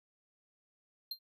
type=tone with exponential decay; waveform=square; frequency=4179 Hz; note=C8; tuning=3 cents flat; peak=-34 dBFS; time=1.11-1.19 s; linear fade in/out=5 ms; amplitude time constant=17 ms; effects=none